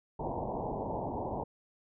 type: low-pass noise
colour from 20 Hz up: white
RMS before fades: -36 dBFS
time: 0.19-1.44 s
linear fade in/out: 10 ms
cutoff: 960 Hz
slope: 96 dB/octave
effects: none